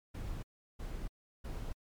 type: noise bursts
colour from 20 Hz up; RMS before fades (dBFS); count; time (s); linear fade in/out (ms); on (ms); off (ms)
brown; -40; 3; 0.14-1.73; 10; 290; 360
effects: MP3 96 kbps